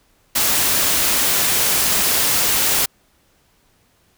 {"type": "noise", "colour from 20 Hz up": "white", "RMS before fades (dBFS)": -17, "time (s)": [0.35, 2.86], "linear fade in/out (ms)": 10, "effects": ["pink hiss -59 dBFS RMS until 4.17 s"]}